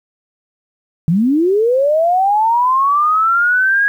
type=linear sweep; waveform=sine; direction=up; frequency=152 to 1661.2 Hz; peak=-10 dBFS; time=1.08-3.88 s; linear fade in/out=0 ms; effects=8-bit